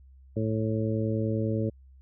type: harmonic tone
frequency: 110 Hz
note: A2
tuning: in tune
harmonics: 1 / 2 / 3 / 4 / 5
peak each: -28 / -31 / -33 / -34 / -35 dBFS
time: 0.36-1.7 s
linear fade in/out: 10 ms
effects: added 66 Hz sine -50 dBFS peak until 2.01 s